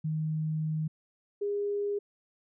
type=tone pair in turn; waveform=sine; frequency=156.2 / 407.7 Hz; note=D#3 / G#4; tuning=+7 / -32 cents; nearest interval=octave + perfect fourth; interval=1661 cents; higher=second; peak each=-28 dBFS; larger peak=neither; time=0.04-0.88 / 1.41-1.99 s; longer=first; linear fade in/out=10 ms; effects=none